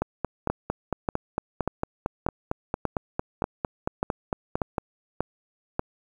two click trains, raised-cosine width 1 ms, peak -10 / -11 dBFS, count 10 / 22, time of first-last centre 0.5-5.794 / 0.02-4.782 s, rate 1.7 / 4.41 Hz, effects 8-bit

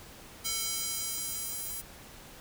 square tone with high-pass filter sweep, 447.1 Hz, A4, 28 cents sharp, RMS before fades -35 dBFS, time 0.44-1.82 s, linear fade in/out 20 ms, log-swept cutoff 4400 to 11000 Hz, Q 0.71, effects pink hiss -50 dBFS RMS until 2.4 s

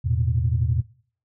sine chord, E suspended fourth, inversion none, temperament equal with one note detuned, 82.41 / 111.54 / 123.47 Hz, E2 / A2 / B2, 0 / +24 / 0 cents, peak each -23 dBFS, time 0.04-0.82 s, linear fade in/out 20 ms, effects noise-tail reverb RT60 0.5 s tail -22 dB re dry + tanh soft clip ceiling -9 dBFS

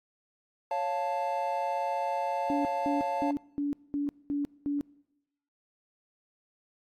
triangle chord, Db augmented, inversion none, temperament equal, 554.4 / 698.5 / 880 Hz, Db5 / F5 / A5, 0 / 0 / 0 cents, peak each -32 / -31 / -29 dBFS, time 0.71-3.31 s, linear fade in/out 2 ms
sine tone bursts, 287.2 Hz, D4, 39 cents flat, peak -27 dBFS, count 7, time 2.5-4.81 s, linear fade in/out 0 ms, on 150 ms, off 210 ms
effects noise-tail reverb RT60 0.9 s tail -23 dB re dry + AAC 48 kbps

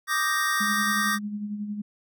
square chord, Eb major seventh, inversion third, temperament equal, 1174.7 / 1244.5 / 1568 / 1864.7 Hz, D6 / Eb6 / G6 / Bb6, 0 / 0 / 0 / 0 cents, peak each -29 / -32 / -30 / -27 dBFS, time 0.07-1.19 s, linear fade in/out 50 ms
sine tone with tremolo, 207.7 Hz, G#3, in tune, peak -27 dBFS, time 0.6-1.82 s, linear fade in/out 10 ms, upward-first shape sine, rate 11 Hz, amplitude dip 50%
effects none

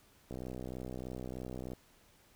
click train, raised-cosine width 2 ms, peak -29 dBFS, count 91, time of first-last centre 0.31-1.734 s, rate 63.2 Hz, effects pink hiss -65 dBFS RMS until 2.35 s

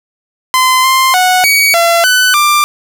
sawtooth tone with pitch steps, 1029 / 1050 / 736 / 2257 / 679 / 1501 / 1186 Hz, C6 / C6 / F#5 / C#7 / F5 / F#6 / D6, -29 / +6 / -9 / +31 / -49 / +24 / +17 cents, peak -3 dBFS, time 0.54-2.64 s, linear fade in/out 0 ms, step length 300 ms, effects none

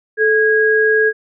sine tone pair together, 435.8 / 1645.4 Hz, A4 / G#6, -17 / -17 cents, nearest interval octave + major seventh, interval 2300 cents, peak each -13 dBFS, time 0.17-1.13 s, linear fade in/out 50 ms, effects none

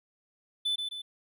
triangle tone with echo, 3504 Hz, A7, 8 cents flat, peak -25 dBFS, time 0.65-0.76 s, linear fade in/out 10 ms, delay 130 ms, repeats 2, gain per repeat -5 dB, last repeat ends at 1.02 s, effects none

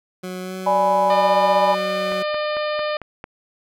20% pulse tone with pitch glide, 183.7 to 187.02 Hz, F#3 to F#3, -12 to +19 cents, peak -23 dBFS, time 0.23-2.23 s, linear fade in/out 10 ms, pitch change +31 cents, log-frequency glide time 0.41-0.55 s
sine chord, G# diminished, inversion second, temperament equal, 587.3 / 830.6 / 987.8 Hz, D5 / G#5 / B5, 0 / 0 / 0 cents, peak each -19 dBFS, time 0.66-1.75 s, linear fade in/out 10 ms
harmonic tone, 603 Hz, D5, 46 cents sharp, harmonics 1 / 2 / 3 / 4 / 5 / 6 / 7 / 8, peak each -22 / -28 / -32 / -34 / -36 / -38 / -39 / -40 dBFS, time 1.1-2.97 s, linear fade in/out 2 ms
click train, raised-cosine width 0.5 ms, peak -18 dBFS, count 6, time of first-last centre 2.12-3.241 s, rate 4.46 Hz
effects none

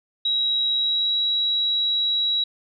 sine tone with pitch glide, 3855 to 3880 Hz, B7 to B7, -43 to -31 cents, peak -19 dBFS, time 0.25-2.44 s, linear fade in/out 5 ms, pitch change +12 cents, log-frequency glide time 0.73-1.16 s, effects none

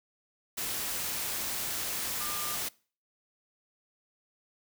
sine tone in noise, 1201 Hz, D6, 38 cents sharp, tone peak -40 dBFS, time 2.2-2.56 s, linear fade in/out 10 ms, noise white, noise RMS -34 dBFS, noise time 0.57-2.69 s, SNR -9 dB, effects noise-tail reverb RT60 0.4 s tail -23 dB re dry

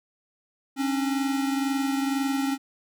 square tone pair together, 271.7 / 293.7 Hz, C#4 / D4, -35 / 0 cents, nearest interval minor second, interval 135 cents, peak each -25 / -33 dBFS, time 0.76-2.58 s, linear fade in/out 50 ms, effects none

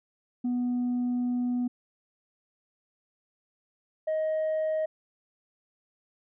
sine tone pair in turn, 245.9 / 627.6 Hz, B3 / D#5, -7 / +15 cents, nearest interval octave + major third, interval 1622 cents, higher second, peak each -23 dBFS, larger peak neither, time 0.44-1.68 / 4.07-4.86 s, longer first, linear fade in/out 10 ms, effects tanh soft clip ceiling -24 dBFS

